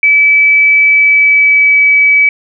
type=tone with pitch glide; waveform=sine; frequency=2300 to 2287 Hz; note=D7 to D7; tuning=-37 to -47 cents; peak=-4 dBFS; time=0.03-2.29 s; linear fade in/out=2 ms; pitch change=-10 cents; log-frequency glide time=0.87-1.8 s; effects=none